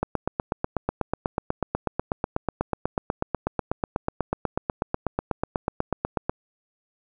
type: click train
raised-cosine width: 1 ms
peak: -9 dBFS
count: 52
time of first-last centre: 0.03-6.295 s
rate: 8.14 Hz
effects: none